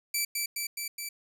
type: tone with echo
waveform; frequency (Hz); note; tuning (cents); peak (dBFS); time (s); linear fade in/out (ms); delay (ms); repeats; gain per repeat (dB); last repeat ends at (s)
10% pulse; 2322; D7; -20; -18; 0.14-0.25; 5; 210; 4; -2; 1.09
effects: none